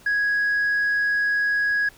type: tone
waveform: sine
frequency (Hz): 1661.2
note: G#6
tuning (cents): 0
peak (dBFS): -17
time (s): 0.06-1.89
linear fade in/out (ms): 5
effects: tanh soft clip ceiling -17 dBFS + pink hiss -51 dBFS RMS until 1.97 s